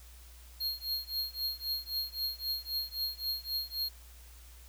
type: tone with tremolo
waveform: square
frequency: 4247 Hz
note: C8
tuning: 25 cents sharp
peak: -30 dBFS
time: 0.6-3.89 s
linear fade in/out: 10 ms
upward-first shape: triangle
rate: 3.8 Hz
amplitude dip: 100%
effects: added 60 Hz sine -51 dBFS peak until 4.68 s + white hiss -58 dBFS RMS until 4.68 s